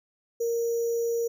sine tone with sample-and-hold, 466.2 Hz, A#4, in tune, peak -24 dBFS, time 0.4-1.28 s, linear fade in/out 10 ms, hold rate 6300 Hz, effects none

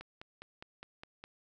click train, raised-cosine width 0.3 ms, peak -30 dBFS, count 7, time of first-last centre 0.01-1.24 s, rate 4.88 Hz, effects none

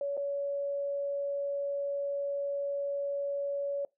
sine tone with dropouts, 564 Hz, C#5, 30 cents sharp, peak -30 dBFS, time 0.01-3.85 s, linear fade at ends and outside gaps 2 ms, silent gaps 0.169-0.175 s, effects noise-tail reverb RT60 0.2 s tail -23 dB re dry

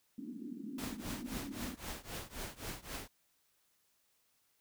pink band-pass noise, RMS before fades -45 dBFS, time 0.18-1.75 s, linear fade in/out 2 ms, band 220 to 290 Hz, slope 48 dB/octave
pink noise with tremolo, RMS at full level -41 dBFS, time 0.78-3.08 s, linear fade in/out 5 ms, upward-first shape triangle, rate 3.8 Hz, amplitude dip 95%
effects white hiss -75 dBFS RMS until 4.6 s

